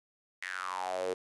sawtooth tone with high-pass filter sweep, 92.5 Hz, F#2, in tune, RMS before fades -36 dBFS, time 0.42-1.14 s, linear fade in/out 5 ms, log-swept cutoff 2000 to 420 Hz, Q 7, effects resampled to 24000 Hz

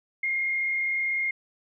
sine tone with frequency modulation, 2131 Hz, C7, 31 cents sharp, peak -24 dBFS, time 0.23-1.31 s, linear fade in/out 5 ms, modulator 35.8 Hz, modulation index 0.71, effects none

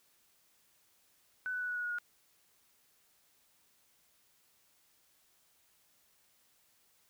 sine tone with pitch steps, 1500 / 1489.6 / 1479.3 / 1469.1 / 1459 / 1448.9 / 1438.9 Hz, F#6 / F#6 / F#6 / F#6 / F#6 / F#6 / F#6, +23 / +11 / -1 / -13 / -25 / -37 / -49 cents, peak -34 dBFS, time 1.46-1.985 s, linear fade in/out 0 ms, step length 75 ms, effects white hiss -70 dBFS RMS until 7.09 s

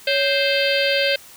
harmonic tone with a mistuned harmonic, 523.3 Hz, C5, in tune, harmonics 1 / 3 / 4 / 5 / 6 / 7 / 8 / 9, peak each -20 / -25 / -27 / -24 / -25 / -29 / -29 / -28 dBFS, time 0.07-1.16 s, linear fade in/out 5 ms, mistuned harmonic 1, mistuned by +110 cents, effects white hiss -44 dBFS RMS until 1.36 s

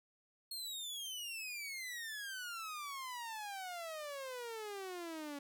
sawtooth exponential sweep, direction down, 4299 to 280 Hz, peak -39 dBFS, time 0.51-5.39 s, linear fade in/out 5 ms, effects none

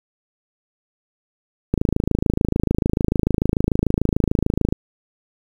click train, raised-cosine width 3 ms, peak -4 dBFS, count 81, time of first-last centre 1.74-4.725 s, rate 26.8 Hz, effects 7-bit

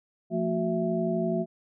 sine tone cluster, 173.2 / 225.1 / 367.1 / 662 Hz, F3 / A3 / F#4 / E5, -14 / +40 / -14 / +7 cents, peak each -30 dBFS, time 0.3-1.46 s, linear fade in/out 50 ms, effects none

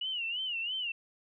sine tone with vibrato, 2881 Hz, F#7, 47 cents flat, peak -32 dBFS, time 0.01-0.92 s, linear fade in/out 5 ms, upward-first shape sine, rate 3 Hz, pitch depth 130 cents each way, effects none

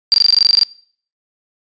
sine tone bursts, 4718 Hz, D8, 7 cents sharp, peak -6 dBFS, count 13, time 0.12-0.633 s, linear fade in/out 0 ms, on 21 ms, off 20 ms, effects noise-tail reverb RT60 0.5 s tail -23 dB re dry + resampled to 16000 Hz

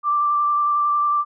sine tone with vibrato, 1176 Hz, D6, 2 cents sharp, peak -16 dBFS, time 0.03-1.25 s, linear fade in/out 50 ms, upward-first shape square, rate 11 Hz, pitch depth 10 cents each way, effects none

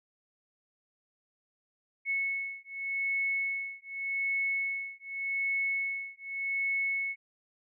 sine beating tone pair, 2200 / 2200.85 Hz, C#7 / C#7, -14 / -13 cents, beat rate 0.85 Hz, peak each -33 / -33 dBFS, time 2.05-7.16 s, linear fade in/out 50 ms, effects none

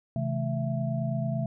sine tone cluster, 132.4 / 161.5 / 215 / 665 Hz, C3 / E3 / A3 / E5, +21 / -35 / -40 / +15 cents, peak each -29 / -33 / -33 / -35 dBFS, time 0.16-1.46 s, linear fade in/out 2 ms, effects none

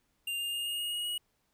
square tone with pitch steps, 2794 / 2812 / 2830 / 2848 / 2866 / 2884 / 2903 Hz, F7 / F7 / F7 / F7 / F7 / F#7 / F#7, 0 / +11 / +22 / +33 / +44 / -45 / -34 cents, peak -33 dBFS, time 0.27-1.18 s, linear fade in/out 5 ms, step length 130 ms, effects pink hiss -75 dBFS RMS until 1.53 s

